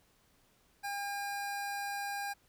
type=tone; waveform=25% pulse; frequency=806 Hz; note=G5; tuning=48 cents sharp; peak=-32 dBFS; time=0.83-2.34 s; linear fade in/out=20 ms; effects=pink hiss -69 dBFS RMS until 2.48 s